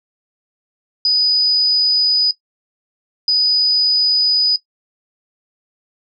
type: tone bursts at uneven times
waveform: sine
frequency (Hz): 4972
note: D#8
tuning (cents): -2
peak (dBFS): -11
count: 2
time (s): 1.05-2.31 / 3.28-4.56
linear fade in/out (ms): 2
effects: noise-tail reverb RT60 0.1 s tail -17 dB re dry